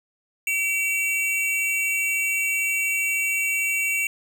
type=tone pair together; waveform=square; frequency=2286 / 2719 Hz; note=D7 / F7; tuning=-47 / -47 cents; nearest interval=minor third; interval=300 cents; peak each=-25 dBFS; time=0.47-4.07 s; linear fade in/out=2 ms; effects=none